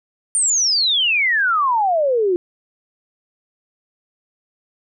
sine exponential sweep, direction down, 9150 to 345.1 Hz, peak -14 dBFS, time 0.35-2.36 s, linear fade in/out 0 ms, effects none

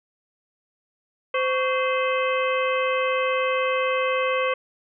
harmonic tone with a mistuned harmonic, 517 Hz, C5, 21 cents flat, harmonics 1 / 2 / 3 / 4 / 5 / 6, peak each -23 / -26 / -33 / -30 / -30 / -36 dBFS, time 1.34-4.54 s, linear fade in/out 5 ms, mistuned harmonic 2, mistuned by +140 cents, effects none

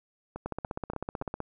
two click trains, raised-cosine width 1 ms, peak -19 / -23 dBFS, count 16 / 4, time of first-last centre 0.46-1.403 / 0.36-1.222 s, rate 15.9 / 3.48 Hz, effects none

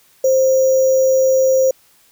sine tone with sample-and-hold, 526 Hz, C5, 9 cents sharp, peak -10 dBFS, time 0.24-1.71 s, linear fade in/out 5 ms, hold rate 6300 Hz, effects white hiss -53 dBFS RMS until 2.11 s

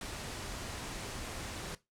pink low-pass noise, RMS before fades -42 dBFS, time 0.01-1.75 s, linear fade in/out 2 ms, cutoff 10000 Hz, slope 24 dB/octave, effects noise-tail reverb RT60 0.2 s tail -17 dB re dry

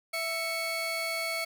30% pulse tone pair together, 661.4 / 2217 Hz, E5 / C#7, +6 / 0 cents, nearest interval octave + major sixth, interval 2094 cents, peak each -32 / -29 dBFS, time 0.13-1.45 s, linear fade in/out 10 ms, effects none

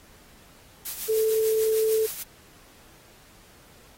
blue noise with tremolo, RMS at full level -31 dBFS, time 0.85-2.23 s, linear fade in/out 5 ms, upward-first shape triangle, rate 6.7 Hz, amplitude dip 60%
sine tone, 440 Hz, A4, in tune, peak -20 dBFS, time 1.08-2.07 s, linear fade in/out 20 ms
effects pink hiss -54 dBFS RMS until 3.97 s + AAC 48 kbps

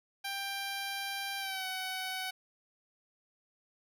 10% pulse tone with pitch glide, 790 to 750.8 Hz, G5 to F#5, +13 to +25 cents, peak -27 dBFS, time 0.24-2.31 s, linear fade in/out 10 ms, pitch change -88 cents, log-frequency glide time 1.38-1.66 s, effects none

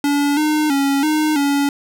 square tone with pitch steps, 286.5 / 304.9 / 277.5 / 307.3 / 282.7 Hz, D4 / D#4 / C#4 / D#4 / C#4, -43 / -35 / +2 / -21 / +34 cents, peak -15 dBFS, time 0.04-1.69 s, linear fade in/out 2 ms, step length 330 ms, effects none

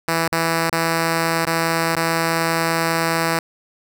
5% pulse tone with dropouts, 164.81 Hz, E3, in tune, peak -6 dBFS, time 0.08-3.39 s, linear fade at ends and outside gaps 2 ms, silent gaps 0.279-0.323 / 0.698-0.727 / 1.452-1.469 / 1.955-1.966 s, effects none

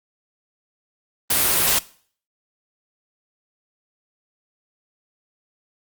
white noise, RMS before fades -18 dBFS, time 1.3-1.79 s, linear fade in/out 5 ms, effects noise-tail reverb RT60 0.5 s tail -20 dB re dry + Opus 32 kbps

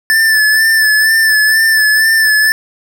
square tone with vibrato, 1754 Hz, A6, 6 cents flat, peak -8 dBFS, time 0.1-2.52 s, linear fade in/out 0 ms, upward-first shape sine, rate 2.1 Hz, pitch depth 37 cents each way, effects none

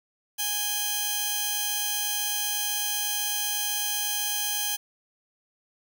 5% pulse tone pair together, 828 / 3126 Hz, G#5 / G7, -5 / -6 cents, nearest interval octave + major seventh, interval 2299 cents, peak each -19 dBFS, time 0.38-4.77 s, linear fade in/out 20 ms, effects none

